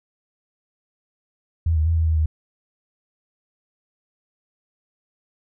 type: tone with pitch steps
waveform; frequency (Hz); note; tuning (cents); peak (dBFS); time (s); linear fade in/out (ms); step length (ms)
sine; 82.2 / 77.8 / 82.6 / 81 / 79.8 / 78; E2 / D#2 / E2 / E2 / D#2 / D#2; -4 / 0 / +4 / -30 / +44 / +5; -16; 1.66-2.26; 5; 100
effects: none